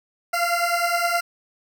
20% pulse beating tone pair, 686 / 695.7 Hz, F5 / F5, -31 / -7 cents, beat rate 9.7 Hz, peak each -18 dBFS, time 0.33-1.21 s, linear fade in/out 10 ms, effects none

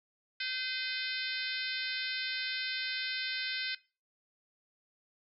harmonic tone with a mistuned harmonic, 514 Hz, C5, 31 cents flat, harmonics 3 / 4 / 5 / 6 / 7 / 8 / 9 / 10, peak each -39 / -40 / -41 / -42 / -42 / -43 / -44 / -44 dBFS, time 0.4-3.75 s, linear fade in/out 5 ms, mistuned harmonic 5, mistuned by -34 cents, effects noise-tail reverb RT60 0.3 s tail -19 dB re dry

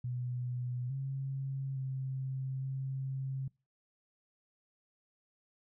sine tone with pitch steps, 123.9 / 135.3 / 132.4 / 133.7 Hz, B2 / C#3 / C3 / C3, +6 / -42 / +21 / +38 cents, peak -34 dBFS, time 0.04-3.48 s, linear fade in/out 5 ms, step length 860 ms, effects noise-tail reverb RT60 0.3 s tail -25 dB re dry

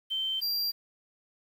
sine / square tone pair in turn, 3108 / 4745 Hz, G7 / D8, -16 / +17 cents, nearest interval perfect fifth, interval 733 cents, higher second, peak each -28 dBFS, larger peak neither, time 0.1-0.41 / 0.41-0.72 s, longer neither, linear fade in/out 20 ms, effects 9-bit

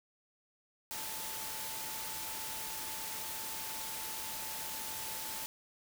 sine tone in noise, 880 Hz, A5, in tune, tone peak -49 dBFS, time 0.91-5.46 s, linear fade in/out 0 ms, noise white, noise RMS -41 dBFS, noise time 0.91-5.46 s, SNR -11 dB, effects none

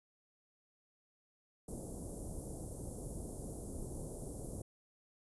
pink band-stop noise, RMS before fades -44 dBFS, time 1.68-4.62 s, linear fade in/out 5 ms, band 590 to 9400 Hz, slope 24 dB/octave, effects resampled to 24000 Hz

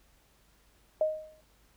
sine tone with exponential decay, 622.3 Hz, D#5, in tune, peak -21 dBFS, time 1.01-1.41 s, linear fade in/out 2 ms, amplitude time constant 85 ms, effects added 50 Hz sine -66 dBFS peak until 1.76 s + pink hiss -66 dBFS RMS until 1.76 s

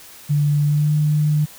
sine tone with pitch glide, 146.6 to 150.55 Hz, D3 to D3, -3 to +43 cents, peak -14 dBFS, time 0.29-1.46 s, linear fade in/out 20 ms, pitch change +46 cents, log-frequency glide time 0.64-0.92 s, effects white hiss -42 dBFS RMS until 1.58 s

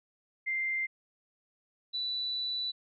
sine tone pair in turn, 2093 / 3966 Hz, C7 / B7, 0 / +7 cents, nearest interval major seventh, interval 1107 cents, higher second, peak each -29 / -31 dBFS, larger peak first, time 0.46-0.87 / 1.93-2.72 s, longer second, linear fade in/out 20 ms, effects none

